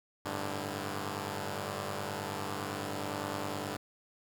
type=chord; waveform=5% pulse; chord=G suspended second; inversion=none; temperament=equal with one note detuned; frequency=98 / 107.67 / 146.83 Hz; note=G2 / A2 / D3; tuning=0 / -37 / 0 cents; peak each=-27 / -30 / -29 dBFS; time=0.25-3.77 s; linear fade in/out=5 ms; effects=10-bit